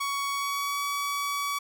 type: tone with pitch glide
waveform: sawtooth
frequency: 1120 to 1137.6 Hz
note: C#6 to C#6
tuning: +18 to +45 cents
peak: -24 dBFS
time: 0-1.59 s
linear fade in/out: 10 ms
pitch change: +27 cents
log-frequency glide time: 0.32-0.83 s
effects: none